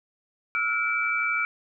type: tone cluster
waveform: sine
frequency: 1312 / 1424 / 2318 Hz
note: E6 / F6 / D7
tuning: -9 / +33 / -23 cents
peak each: -31 / -28 / -25 dBFS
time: 0.55-1.45 s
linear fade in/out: 0 ms
effects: none

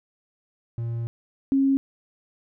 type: tone pair in turn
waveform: triangle / sine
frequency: 116.54 / 271.8 Hz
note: A#2 / C#4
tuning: 0 / -34 cents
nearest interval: octave + minor third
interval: 1466 cents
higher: second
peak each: -24 / -17 dBFS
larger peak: second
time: 0.78-1.07 / 1.52-1.77 s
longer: first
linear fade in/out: 0 ms
effects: none

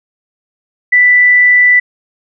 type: tone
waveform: sine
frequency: 1979 Hz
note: B6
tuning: 3 cents sharp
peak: -4 dBFS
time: 0.92-1.8 s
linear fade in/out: 10 ms
effects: none

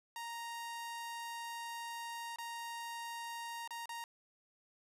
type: tone with dropouts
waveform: sawtooth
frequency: 932.3 Hz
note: A#5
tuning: in tune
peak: -38 dBFS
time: 0.16-4.04 s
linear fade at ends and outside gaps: 1 ms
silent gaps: 2.36-2.385 / 3.676-3.707 / 3.857-3.892 s
effects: resampled to 32000 Hz

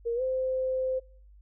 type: tone with pitch glide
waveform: sine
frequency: 467.4 to 518.6 Hz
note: A#4 to C5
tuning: +5 to -15 cents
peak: -26 dBFS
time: 0.05-1 s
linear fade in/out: 20 ms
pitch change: +180 cents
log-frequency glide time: 0.15-0.22 s
effects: noise-tail reverb RT60 0.5 s tail -24 dB re dry + added 50 Hz sine -51 dBFS peak until 1.41 s

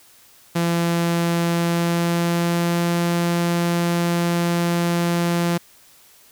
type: tone with pitch glide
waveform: sawtooth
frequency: 170 to 171.78 Hz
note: F3 to F3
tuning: -46 to -28 cents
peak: -14 dBFS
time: 0.55-5.58 s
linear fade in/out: 10 ms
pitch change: +18 cents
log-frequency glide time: 1.47-2.97 s
effects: white hiss -51 dBFS RMS until 6.31 s

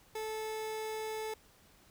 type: tone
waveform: 30% pulse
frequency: 436.3 Hz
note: A4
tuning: 15 cents flat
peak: -34 dBFS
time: 0.15-1.34 s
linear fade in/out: 5 ms
effects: pink hiss -63 dBFS RMS until 1.9 s

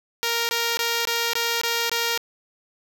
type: tone bursts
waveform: 5% pulse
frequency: 466.2 Hz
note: A#4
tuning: in tune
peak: -10 dBFS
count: 7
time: 0.23-2.176 s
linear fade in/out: 0 ms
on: 260 ms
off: 21 ms
effects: none

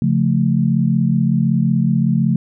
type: chord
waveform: sine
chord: Db augmented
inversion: none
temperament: equal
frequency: 138.59 / 174.61 / 220 Hz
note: Db3 / F3 / A3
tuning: 0 / 0 / 0 cents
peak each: -17 dBFS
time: 0.02-2.36 s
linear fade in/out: 2 ms
effects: none

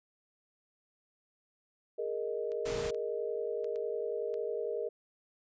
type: chord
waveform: sine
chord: Ab suspended second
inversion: none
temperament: equal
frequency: 415.3 / 466.2 / 622.3 Hz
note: Ab4 / Bb4 / Eb5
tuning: 0 / 0 / 0 cents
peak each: -37 / -35 / -40 dBFS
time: 1.98-4.89 s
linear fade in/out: 10 ms
type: clicks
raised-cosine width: 0.2 ms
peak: -37 dBFS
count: 6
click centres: 2.519 / 2.831 / 2.946 / 3.644 / 3.759 / 4.341 s
type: noise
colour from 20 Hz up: pink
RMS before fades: -40 dBFS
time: 2.65-2.91 s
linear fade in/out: 10 ms
effects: resampled to 16000 Hz

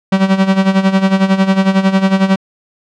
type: tone with tremolo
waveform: 45% pulse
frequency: 192 Hz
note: G3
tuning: 36 cents flat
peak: -6 dBFS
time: 0.12-2.36 s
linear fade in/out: 5 ms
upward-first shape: sine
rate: 11 Hz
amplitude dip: 75%
effects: low-pass 4000 Hz 12 dB/octave

